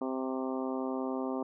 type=harmonic tone with a mistuned harmonic; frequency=130.81 Hz; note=C3; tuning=in tune; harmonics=2 / 3 / 4 / 5 / 6 / 7 / 8 / 9; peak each=-34 / -38 / -40 / -42 / -44 / -45 / -46 / -47 dBFS; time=0.01-1.43 s; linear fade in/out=5 ms; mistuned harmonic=8; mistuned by=+23 cents; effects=none